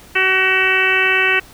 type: harmonic tone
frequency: 377.6 Hz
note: F#4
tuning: 35 cents sharp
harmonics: 1 / 2 / 3 / 4 / 5 / 6 / 7 / 8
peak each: -22 / -28 / -25 / -19 / -18 / -21 / -17 / -26 dBFS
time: 0.15-1.4 s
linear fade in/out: 10 ms
effects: pink hiss -43 dBFS RMS until 1.53 s

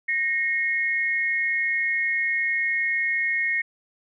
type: tone pair together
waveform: sine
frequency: 1859.4 / 2166 Hz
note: A#6 / C#7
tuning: -5 / -41 cents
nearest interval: minor third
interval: 264 cents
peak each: -24 dBFS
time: 0.08-3.62 s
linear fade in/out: 10 ms
effects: none

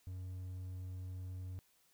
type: tone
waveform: triangle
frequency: 91.9 Hz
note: F#2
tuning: 11 cents flat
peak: -40 dBFS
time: 0.07-1.59 s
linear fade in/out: 0 ms
effects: white hiss -72 dBFS RMS until 1.93 s

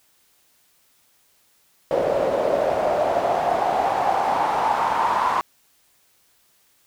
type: noise with band-pass filter sweep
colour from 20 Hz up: pink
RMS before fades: -21 dBFS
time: 1.91-5.41 s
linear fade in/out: 0 ms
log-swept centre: 540 to 1000 Hz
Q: 5.6
effects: white hiss -61 dBFS RMS until 6.86 s

